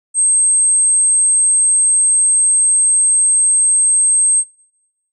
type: tone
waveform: sine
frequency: 8372 Hz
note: C9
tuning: in tune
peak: -10 dBFS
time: 0.14-4.44 s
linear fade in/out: 50 ms
effects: noise-tail reverb RT60 0.9 s tail -23 dB re dry